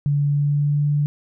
sine tone with pitch glide, 144 to 146.35 Hz, D3 to D3, -34 to -6 cents, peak -16 dBFS, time 0.06-1.06 s, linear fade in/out 0 ms, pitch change +28 cents, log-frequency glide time 0.26-0.86 s, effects none

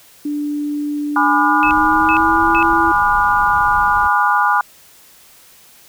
sine tone with pitch glide, 293.7 to 331.6 Hz, D4 to E4, 0 to +10 cents, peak -18 dBFS, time 0.25-2.92 s, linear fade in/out 5 ms, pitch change +210 cents, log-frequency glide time 1.33-2.49 s
sine chord, G# diminished seventh, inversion none, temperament just, 830.6 / 996.7 / 1196.1 / 1435.3 Hz, G#5 / B5 / D6 / F6, 0 / +16 / +31 / +47 cents, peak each -17 dBFS, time 1.16-4.61 s, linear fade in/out 2 ms
brown noise, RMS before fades -31 dBFS, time 1.63-4.08 s, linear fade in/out 10 ms
sine tone bursts, 2594 Hz, E7, 28 cents flat, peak -17 dBFS, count 3, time 1.63-2.627 s, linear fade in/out 0 ms, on 79 ms, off 380 ms
effects white hiss -46 dBFS RMS until 5.88 s

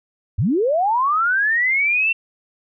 sine linear sweep, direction up, 73.4 to 2726 Hz, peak -15 dBFS, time 0.38-2.13 s, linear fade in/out 10 ms, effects none

